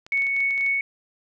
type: clicks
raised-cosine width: 0.2 ms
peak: -25 dBFS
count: 11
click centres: 0.065 / 0.123 / 0.175 / 0.221 / 0.268 / 0.365 / 0.405 / 0.508 / 0.578 / 0.61 / 0.664 s
type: tone with tremolo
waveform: sine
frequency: 2217 Hz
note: C#7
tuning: in tune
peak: -19 dBFS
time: 0.12-0.81 s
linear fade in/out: 2 ms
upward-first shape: sine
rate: 4 Hz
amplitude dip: 25%
effects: none